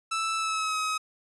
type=tone with pitch glide; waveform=sawtooth; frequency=1318.5 to 1271.4 Hz; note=E6 to D#6; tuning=0 to +37 cents; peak=-23 dBFS; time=0.11-0.98 s; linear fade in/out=10 ms; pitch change=-63 cents; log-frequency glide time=0.37-0.77 s; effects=resampled to 24000 Hz